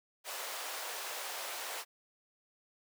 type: high-pass noise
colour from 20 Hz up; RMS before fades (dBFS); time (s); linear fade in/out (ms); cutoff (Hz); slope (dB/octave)
pink; -41; 0.24-1.85; 50; 540; 24
effects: none

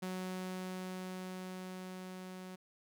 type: tone with level ramp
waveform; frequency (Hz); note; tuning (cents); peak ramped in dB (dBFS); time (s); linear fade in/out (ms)
sawtooth; 185; F#3; 0; -34 to -42; 0.02-2.56; 10
effects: none

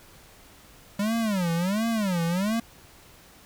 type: tone with vibrato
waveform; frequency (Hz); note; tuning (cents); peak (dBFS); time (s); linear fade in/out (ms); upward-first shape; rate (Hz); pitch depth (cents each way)
square; 196; G3; 0; -24; 0.99-2.6; 5; sine; 1.4; 280
effects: pink hiss -52 dBFS RMS until 3.45 s

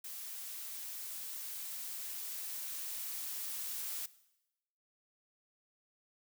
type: noise with level ramp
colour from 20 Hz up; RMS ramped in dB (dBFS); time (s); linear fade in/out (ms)
blue; -45 to -40; 0.04-4.06; 5
effects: noise-tail reverb RT60 0.9 s tail -18 dB re dry

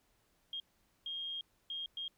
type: tone bursts at uneven times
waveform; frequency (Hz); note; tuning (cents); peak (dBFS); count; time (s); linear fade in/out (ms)
sine; 3234; G#7; -47; -38; 4; 0.53-0.6 / 1.06-1.41 / 1.7-1.86 / 1.97-2.08; 2
effects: pink hiss -74 dBFS RMS until 2.17 s

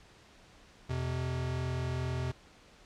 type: tone pair together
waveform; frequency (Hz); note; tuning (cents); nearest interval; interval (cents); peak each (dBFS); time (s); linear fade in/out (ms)
square; 85.4 / 127.96; F2 / C3; -38 / -38; perfect fifth; 700; -37 / -34; 0.89-2.32; 10
effects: pink hiss -58 dBFS RMS until 2.85 s + low-pass 6000 Hz 12 dB/octave

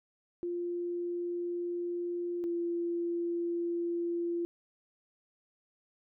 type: tone pair in turn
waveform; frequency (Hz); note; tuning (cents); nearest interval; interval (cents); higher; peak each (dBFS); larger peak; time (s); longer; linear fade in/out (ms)
sine; 348.8 / 343; F4 / F4; -2 / -31; unison; 29; first; -32 / -30; second; 0.43-2.44 / 2.44-4.45; neither; 0
effects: none

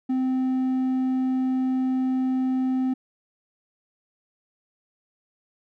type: tone with hard clipping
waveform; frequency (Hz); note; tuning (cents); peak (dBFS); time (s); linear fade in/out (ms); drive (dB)
sine; 258.9; C4; -18; -22; 0.09-2.94; 10; 3
effects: none

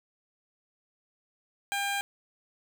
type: tone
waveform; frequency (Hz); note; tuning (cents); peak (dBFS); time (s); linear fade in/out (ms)
15% pulse; 800; G5; +35; -22; 1.72-2.01; 0
effects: none

